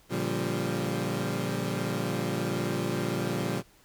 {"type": "chord", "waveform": "20% pulse", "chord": "G minor seventh", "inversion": "first", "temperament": "equal with one note detuned", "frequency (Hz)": [116.54, 143.23, 174.61, 196], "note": ["Bb2", "D3", "F3", "G3"], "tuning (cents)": [0, -43, 0, 0], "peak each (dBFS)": -29, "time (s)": [0.09, 3.63], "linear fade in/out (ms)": 50, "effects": ["pink hiss -60 dBFS RMS until 3.84 s"]}